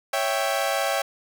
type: chord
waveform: sawtooth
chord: C# diminished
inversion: none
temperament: equal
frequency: 554.4 / 659.3 / 784 Hz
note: C#5 / E5 / G5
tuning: 0 / 0 / 0 cents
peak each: -23 dBFS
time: 0.13-1.02 s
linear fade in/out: 5 ms
effects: none